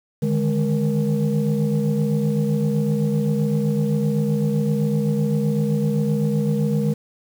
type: tone cluster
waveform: sine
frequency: 150 / 157.8 / 208.5 / 470.7 Hz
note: D3 / D#3 / G#3 / A#4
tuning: +37 / +25 / +7 / +17 cents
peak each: -20 / -26 / -20 / -25 dBFS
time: 0.22-6.94 s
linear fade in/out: 10 ms
effects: tanh soft clip ceiling -12 dBFS + 7-bit